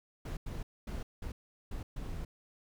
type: noise bursts at uneven times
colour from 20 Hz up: brown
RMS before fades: -39 dBFS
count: 6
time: 0.25-0.37 / 0.46-0.63 / 0.87-1.03 / 1.22-1.32 / 1.71-1.83 / 1.96-2.25 s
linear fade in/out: 5 ms
effects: none